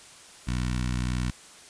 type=tone with notch filter; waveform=15% pulse; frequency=61.74 Hz; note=B1; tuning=in tune; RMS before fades=-28 dBFS; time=0.47-1.31 s; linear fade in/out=10 ms; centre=570 Hz; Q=0.59; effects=white hiss -49 dBFS RMS until 1.69 s + resampled to 22050 Hz